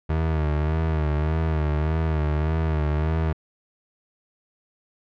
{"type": "tone with vibrato", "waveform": "30% pulse", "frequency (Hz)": 77.78, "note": "D#2", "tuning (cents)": 0, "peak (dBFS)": -18, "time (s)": [0.09, 3.33], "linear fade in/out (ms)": 10, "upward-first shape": "sine", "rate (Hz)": 1.7, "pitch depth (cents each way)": 63, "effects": ["low-pass 2000 Hz 12 dB/octave"]}